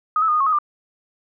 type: tone with pitch steps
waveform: sine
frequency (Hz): 1249 / 1306 / 1224 / 1233 / 1095 / 1261 / 1193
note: D#6 / E6 / D#6 / D#6 / C#6 / D#6 / D6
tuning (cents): +6 / -17 / -29 / -16 / -22 / +23 / +27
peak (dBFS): -15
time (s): 0.16-0.587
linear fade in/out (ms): 2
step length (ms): 61
effects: none